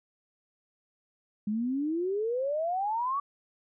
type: exponential sweep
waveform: sine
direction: up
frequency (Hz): 203.7 to 1155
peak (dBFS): -27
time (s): 1.47-3.2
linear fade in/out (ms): 5
effects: none